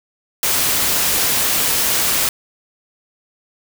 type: noise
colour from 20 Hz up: white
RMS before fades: -17 dBFS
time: 0.43-2.29 s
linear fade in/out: 2 ms
effects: none